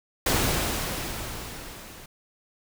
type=noise with level ramp; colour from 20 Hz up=pink; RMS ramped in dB=-22 to -45 dBFS; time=0.26-2.06 s; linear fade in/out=5 ms; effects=none